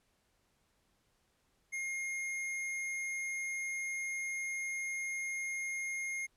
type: tone with tanh clipping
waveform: sine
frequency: 2136 Hz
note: C7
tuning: 35 cents sharp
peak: -37 dBFS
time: 1.72-6.27 s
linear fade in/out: 20 ms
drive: 18 dB
effects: pink hiss -75 dBFS RMS until 6.36 s + low-pass 12000 Hz 12 dB/octave